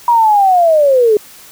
sine linear sweep, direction down, 965 to 409.5 Hz, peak -6 dBFS, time 0.08-1.17 s, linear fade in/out 2 ms, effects white hiss -38 dBFS RMS until 1.51 s

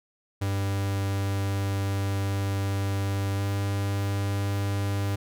45% pulse tone with pitch glide, 98.7 to 99.79 Hz, G2 to G2, +12 to +31 cents, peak -25 dBFS, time 0.41-5.16 s, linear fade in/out 10 ms, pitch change +19 cents, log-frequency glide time 3.35-3.41 s, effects none

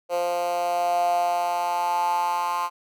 10% pulse tone with high-pass filter sweep, 174.8 Hz, F3, 2 cents sharp, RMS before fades -24 dBFS, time 0.09-2.7 s, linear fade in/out 50 ms, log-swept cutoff 560 to 1000 Hz, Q 7.5, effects none

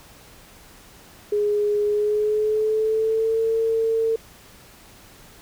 sine tone with pitch glide, 415.3 to 450.3 Hz, G#4 to A4, 0 to +40 cents, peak -18 dBFS, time 1.32-4.16 s, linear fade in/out 5 ms, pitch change +140 cents, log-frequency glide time 1.87-3.41 s, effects pink hiss -48 dBFS RMS until 5.41 s

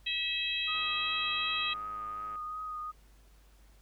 harmonic tone, 648 Hz, E5, 30 cents flat, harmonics 3 / 4 / 5 / 6, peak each -42 / -34 / -35 / -36 dBFS, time 0.06-1.74 s, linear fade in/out 10 ms
sine tone with vibrato, 1244.5 Hz, D#6, in tune, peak -36 dBFS, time 0.67-2.92 s, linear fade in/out 20 ms, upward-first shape triangle, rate 2.7 Hz, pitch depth 24 cents each way
click train, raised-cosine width 0.5 ms, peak -38 dBFS, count 168, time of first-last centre 0.75-2.356 s, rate 104 Hz
effects added 50 Hz sine -57 dBFS peak until 3.81 s + pink hiss -66 dBFS RMS until 3.81 s

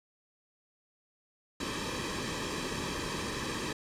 pink noise with comb filter, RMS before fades -35 dBFS, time 1.6-3.73 s, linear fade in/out 5 ms, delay 1.4 ms, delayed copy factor -0.75, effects low-pass 7000 Hz 12 dB/octave

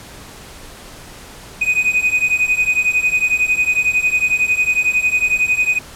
triangle beating tone pair, 2489 / 2500 Hz, D#7 / D#7, 0 / +8 cents, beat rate 11 Hz, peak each -16 / -14 dBFS, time 1.61-5.79 s, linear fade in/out 10 ms, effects pink hiss -37 dBFS RMS until 5.95 s + low-pass 12000 Hz 12 dB/octave

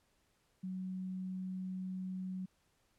sine tone, 186.2 Hz, F#3, 11 cents sharp, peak -38 dBFS, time 0.63-2.46 s, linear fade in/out 10 ms, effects pink hiss -75 dBFS RMS until 2.98 s + low-pass 12000 Hz 12 dB/octave

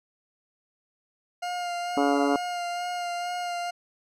40% pulse tone with vibrato, 706 Hz, F5, 19 cents sharp, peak -28 dBFS, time 1.42-3.71 s, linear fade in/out 10 ms, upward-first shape sine, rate 2.2 Hz, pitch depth 20 cents each way
harmonic tone, 141.9 Hz, C#3, 41 cents sharp, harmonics 2 / 3 / 4 / 5 / 6 / 7 / 8 / 9 / 10, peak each -24 / -28 / -30 / -32 / -34 / -35 / -36 / -37 / -38 dBFS, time 1.97-2.36 s, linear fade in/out 2 ms
effects low-pass 8000 Hz 12 dB/octave

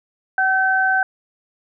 sine tone pair together, 757 / 1536.5 Hz, F#5 / G6, +39 / -35 cents, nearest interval octave, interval 1226 cents, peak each -19 / -16 dBFS, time 0.38-1.03 s, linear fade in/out 2 ms, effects none

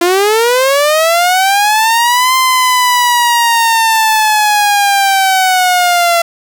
sawtooth linear two-way sweep, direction up then down, 339.7 to 1041 to 677 Hz, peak -4 dBFS, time 0.01-6.22 s, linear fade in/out 5 ms, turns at 2.35 s, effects none

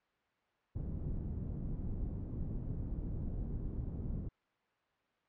pink low-pass noise, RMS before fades -39 dBFS, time 0.75-4.29 s, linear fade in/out 10 ms, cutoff 200 Hz, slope 12 dB/octave, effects white hiss -75 dBFS RMS until 5.28 s + low-pass 2000 Hz 12 dB/octave

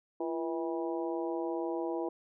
harmonic tone with a mistuned harmonic, 162 Hz, E3, 30 cents flat, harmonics 2 / 3 / 4 / 5 / 6, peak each -34 / -38 / -40 / -42 / -44 dBFS, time 0.2-2.09 s, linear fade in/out 5 ms, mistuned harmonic 2, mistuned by +81 cents, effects none

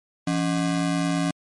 square ring-modulated tone, 225.3 Hz, A3, 41 cents sharp, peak -19 dBFS, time 0.27-1.31 s, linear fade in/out 5 ms, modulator 54.8 Hz, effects MP3 48 kbps

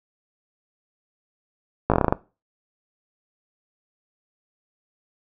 slowing click train, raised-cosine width 1 ms, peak -3 dBFS, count 9, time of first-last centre 1.9-2.125 s, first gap 17 ms, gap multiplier 1.14, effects noise-tail reverb RT60 0.3 s tail -19 dB re dry

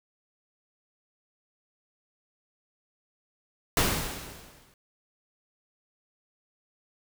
pink noise with exponential decay, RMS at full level -22 dBFS, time 3.77-4.74 s, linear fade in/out 2 ms, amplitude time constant 210 ms, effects none

